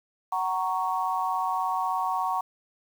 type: chord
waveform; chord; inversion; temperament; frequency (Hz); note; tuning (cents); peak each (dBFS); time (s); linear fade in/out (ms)
sine; F# major; none; equal with one note detuned; 749 / 932.3 / 1108.7; F#5 / A#5 / C#6; +21 / 0 / 0; -29; 0.32-2.41; 5
effects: 8-bit